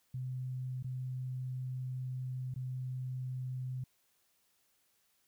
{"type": "tone with dropouts", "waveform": "sine", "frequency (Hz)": 128.2, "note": "C3", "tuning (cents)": -35, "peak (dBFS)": -36, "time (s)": [0.14, 3.84], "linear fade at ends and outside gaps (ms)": 5, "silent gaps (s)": [[0.827, 0.843], [2.541, 2.56]], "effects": ["white hiss -74 dBFS RMS until 5.27 s"]}